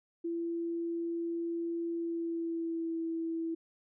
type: tone with pitch glide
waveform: sine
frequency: 337.1 to 328.8 Hz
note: E4 to E4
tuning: +39 to -4 cents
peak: -32 dBFS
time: 0.24-3.55 s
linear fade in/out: 10 ms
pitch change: -43 cents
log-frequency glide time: 1.9-2.99 s
effects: none